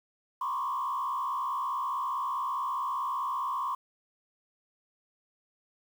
sine tone with frequency modulation, 1068 Hz, C6, 35 cents sharp, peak -28 dBFS, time 0.41-3.75 s, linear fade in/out 5 ms, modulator 64.7 Hz, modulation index 1.3, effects tanh soft clip ceiling -25 dBFS + 9-bit

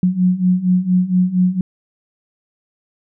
sine beating tone pair, 179.7 / 184 Hz, F3 / F#3, +50 / -9 cents, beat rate 4.3 Hz, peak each -17 / -14 dBFS, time 0.03-1.61 s, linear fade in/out 2 ms, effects none

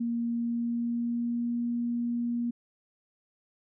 sine tone with pitch glide, 234.5 to 237.8 Hz, A#3 to A#3, +11 to +35 cents, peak -27 dBFS, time 0-2.51 s, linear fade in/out 10 ms, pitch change +24 cents, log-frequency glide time 0.3-1.57 s, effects none

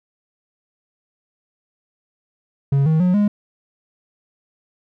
triangle tone with pitch steps, 138.59 / 158.28 / 180.77 / 206.5 Hz, C#3 / D#3 / F#3 / G#3, 0 / +30 / -40 / -10 cents, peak -11 dBFS, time 2.72-3.28 s, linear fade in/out 5 ms, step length 140 ms, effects none

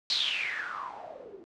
blue noise with low-pass filter sweep, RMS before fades -34 dBFS, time 0.1-1.44 s, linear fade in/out 0 ms, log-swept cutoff 4400 to 330 Hz, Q 9.3, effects low-pass 7000 Hz 12 dB/octave

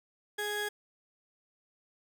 30% pulse tone pair together, 416.3 / 1661 Hz, G#4 / G#6, +4 / 0 cents, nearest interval 2 octaves, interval 2396 cents, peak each -33 / -32 dBFS, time 0.38-0.69 s, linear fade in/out 10 ms, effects none

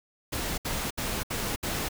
pink noise bursts, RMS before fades -31 dBFS, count 5, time 0.32-1.888 s, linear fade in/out 10 ms, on 260 ms, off 67 ms, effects none

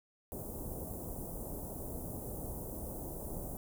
pink band-stop noise, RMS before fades -42 dBFS, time 0.32-3.57 s, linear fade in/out 0 ms, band 730 to 10000 Hz, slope 24 dB/octave, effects none

